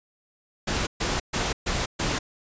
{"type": "noise bursts", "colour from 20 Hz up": "pink", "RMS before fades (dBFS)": -26, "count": 5, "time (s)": [0.67, 2.19], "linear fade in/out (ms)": 10, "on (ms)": 200, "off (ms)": 130, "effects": ["resampled to 16000 Hz"]}